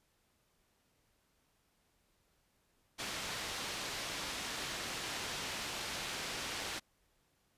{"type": "low-pass noise", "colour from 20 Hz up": "white", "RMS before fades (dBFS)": -41, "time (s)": [2.98, 6.8], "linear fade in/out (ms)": 20, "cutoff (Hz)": 4800, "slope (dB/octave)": 12, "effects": ["pink hiss -75 dBFS RMS until 7.57 s", "resampled to 32000 Hz"]}